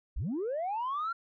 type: linear sweep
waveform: sine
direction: up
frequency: 30.69 to 1396.9 Hz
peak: -29 dBFS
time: 0.16-1.13 s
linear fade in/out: 10 ms
effects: tanh soft clip ceiling -28 dBFS